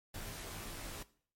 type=noise with comb filter; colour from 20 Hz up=pink; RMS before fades=-45 dBFS; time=0.14-1.03 s; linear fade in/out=5 ms; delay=16 ms; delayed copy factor=-0.95; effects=noise-tail reverb RT60 0.5 s tail -18 dB re dry + MP3 64 kbps